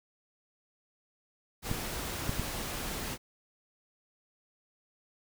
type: noise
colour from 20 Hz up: pink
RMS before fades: -37 dBFS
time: 1.62-3.18 s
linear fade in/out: 50 ms
type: clicks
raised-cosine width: 5 ms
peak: -19 dBFS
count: 3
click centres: 1.714 / 2.294 / 2.396 s
effects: none